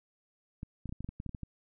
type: clicks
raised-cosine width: 5 ms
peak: -27 dBFS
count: 12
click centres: 0.631 / 0.857 / 0.893 / 0.925 / 1.006 / 1.045 / 1.09 / 1.201 / 1.263 / 1.293 / 1.348 / 1.433 s
effects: none